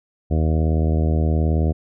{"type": "harmonic tone", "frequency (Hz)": 78.9, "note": "D#2", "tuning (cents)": 25, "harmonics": [1, 2, 3, 4, 5, 6, 7, 8, 9], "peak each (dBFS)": [-17, -23, -27, -29, -31, -33, -34, -35, -36], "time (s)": [0.3, 1.73], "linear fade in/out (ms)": 20, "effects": []}